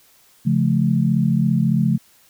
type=chord; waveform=sine; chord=Db augmented; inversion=none; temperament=just; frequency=138.59 / 173.24 / 216.5 Hz; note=Db3 / F3 / A3; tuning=0 / -14 / -28 cents; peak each=-19 dBFS; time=0.45-1.98 s; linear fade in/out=20 ms; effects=white hiss -54 dBFS RMS until 2.29 s